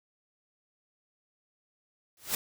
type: noise with exponential growth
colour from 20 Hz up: white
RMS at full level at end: -26 dBFS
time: 2.17-2.35 s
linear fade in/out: 2 ms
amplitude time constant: 38 ms
effects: none